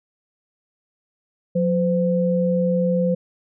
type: tone pair together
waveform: sine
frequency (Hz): 179.87 / 512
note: F#3 / C5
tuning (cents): -49 / -38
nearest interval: octave + tritone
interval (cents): 1811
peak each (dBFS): -19 / -20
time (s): 1.55-3.15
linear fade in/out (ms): 10
effects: none